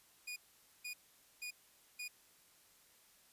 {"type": "tone bursts", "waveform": "sawtooth", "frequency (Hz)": 2455, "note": "D#7", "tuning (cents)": -24, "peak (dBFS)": -39, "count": 4, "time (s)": [0.27, 2.082], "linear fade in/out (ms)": 10, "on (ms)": 93, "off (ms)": 480, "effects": ["white hiss -67 dBFS RMS until 3.32 s", "resampled to 32000 Hz"]}